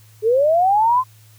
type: linear sweep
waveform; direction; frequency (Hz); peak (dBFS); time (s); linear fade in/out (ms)
sine; up; 415.3 to 1046.5; -12; 0.22-1.04; 50
effects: added 108 Hz sine -46 dBFS peak until 1.38 s + white hiss -53 dBFS RMS until 1.38 s